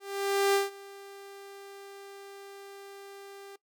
sawtooth tone with ADSR envelope, 396.6 Hz, G4, 20 cents sharp, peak -18 dBFS, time 0-3.56 s, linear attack 540 ms, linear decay 160 ms, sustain -23 dB, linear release 5 ms, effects noise-tail reverb RT60 0.1 s tail -20 dB re dry

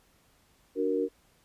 sine chord, D augmented, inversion none, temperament equal, 293.7 / 370 / 466.2 Hz, D4 / F#4 / A#4, 0 / 0 / 0 cents, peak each -31 / -31 / -28 dBFS, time 0.75-1.09 s, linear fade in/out 50 ms, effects pink hiss -65 dBFS RMS until 1.44 s + resampled to 32000 Hz

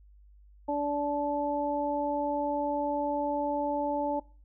harmonic tone, 290 Hz, D4, 22 cents flat, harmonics 1 / 2 / 3, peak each -32 / -31 / -31 dBFS, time 0.68-4.2 s, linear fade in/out 10 ms, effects noise-tail reverb RT60 0.4 s tail -21 dB re dry + added 50 Hz sine -53 dBFS peak until 4.44 s

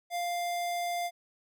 square tone, 698.5 Hz, F5, in tune, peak -31 dBFS, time 0.1-1.11 s, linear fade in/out 50 ms, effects none

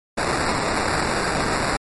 white noise with sample-and-hold, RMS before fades -22 dBFS, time 0.17-1.77 s, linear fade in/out 10 ms, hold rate 3150 Hz, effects MP3 48 kbps

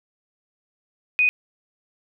sine tone, 2489 Hz, D#7, in tune, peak -15 dBFS, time 1.19-1.29 s, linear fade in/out 0 ms, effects none

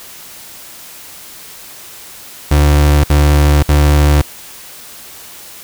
35% pulse tone bursts, 73.42 Hz, D2, in tune, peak -5 dBFS, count 3, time 2.51-4.218 s, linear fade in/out 5 ms, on 530 ms, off 59 ms, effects white hiss -34 dBFS RMS until 5.63 s

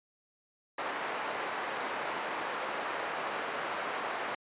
pink band-pass noise, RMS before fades -36 dBFS, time 0.78-4.35 s, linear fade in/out 5 ms, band 610 to 1800 Hz, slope 12 dB/octave, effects resampled to 8000 Hz

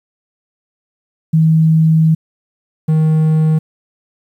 sine / triangle tone pair in turn, 159.8 / 157.05 Hz, D#3 / D#3, +47 / +16 cents, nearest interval unison, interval 31 cents, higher first, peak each -7 dBFS, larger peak neither, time 1.33-2.15 / 2.88-3.59 s, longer first, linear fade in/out 10 ms, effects 8-bit

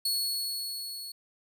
sawtooth tone with level ramp, 4373 Hz, C#8, 24 cents flat, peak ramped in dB -23 to -36 dBFS, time 0.05-1.12 s, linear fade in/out 5 ms, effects none

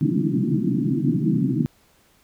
pink band-pass noise, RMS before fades -21 dBFS, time 0.01-1.66 s, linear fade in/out 0 ms, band 130 to 340 Hz, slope 96 dB/octave, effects pink hiss -59 dBFS RMS until 2.23 s

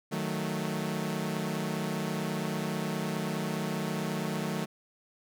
sawtooth chord, D# diminished, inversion none, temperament equal, 155.56 / 185 / 220 Hz, D#3 / F#3 / A3, 0 / 0 / 0 cents, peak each -31 dBFS, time 0.11-4.66 s, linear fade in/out 20 ms, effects none

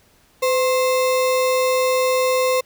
sine tone with sample-and-hold, 510 Hz, C5, 44 cents flat, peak -15 dBFS, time 0.42-2.61 s, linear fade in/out 10 ms, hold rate 1575 Hz, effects pink hiss -56 dBFS RMS until 2.65 s

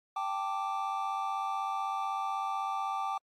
triangle chord, G suspended second, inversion none, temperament equal, 784 / 880 / 1174.7 Hz, G5 / A5 / D6, 0 / 0 / 0 cents, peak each -33 / -36 / -33 dBFS, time 0.16-3.18 s, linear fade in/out 5 ms, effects AAC 64 kbps

